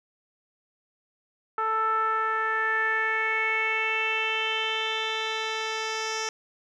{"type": "tone with low-pass filter sweep", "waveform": "10% pulse", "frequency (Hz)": 441.2, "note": "A4", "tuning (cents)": 5, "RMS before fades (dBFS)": -27, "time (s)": [1.58, 6.29], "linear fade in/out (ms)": 2, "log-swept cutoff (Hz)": [1200, 5400], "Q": 4.8, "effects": []}